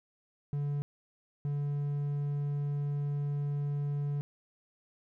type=tone bursts at uneven times; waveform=triangle; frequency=144.1 Hz; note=D3; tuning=33 cents flat; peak=-28 dBFS; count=2; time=0.53-0.82 / 1.45-4.21 s; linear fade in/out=0 ms; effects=none